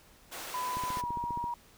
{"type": "high-pass noise", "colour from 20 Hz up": "pink", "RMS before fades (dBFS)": -42, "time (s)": [0.31, 1.02], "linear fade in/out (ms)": 20, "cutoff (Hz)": 490, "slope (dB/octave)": 12}
{"type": "tone with pitch glide", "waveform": "sine", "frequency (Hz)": [1000, 953.7], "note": ["B5", "A#5"], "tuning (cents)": [21, 39], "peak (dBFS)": -32, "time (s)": [0.54, 1.54], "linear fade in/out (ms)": 2, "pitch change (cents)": -82, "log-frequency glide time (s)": [0.96, 1.09]}
{"type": "click train", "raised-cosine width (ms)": 3, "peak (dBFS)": -28, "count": 11, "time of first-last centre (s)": [0.77, 1.441], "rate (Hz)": 14.9}
{"effects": ["pink hiss -59 dBFS RMS until 1.77 s"]}